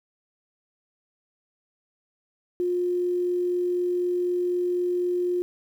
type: tone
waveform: sine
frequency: 356 Hz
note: F4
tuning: 33 cents sharp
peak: -22 dBFS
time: 2.6-5.42 s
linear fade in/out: 0 ms
effects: 9-bit